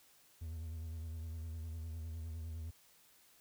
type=tone with vibrato; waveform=triangle; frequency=81 Hz; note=E2; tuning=30 cents flat; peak=-39 dBFS; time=0.41-2.71 s; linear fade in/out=10 ms; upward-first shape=sine; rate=9.8 Hz; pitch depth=56 cents each way; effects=white hiss -66 dBFS RMS until 3.4 s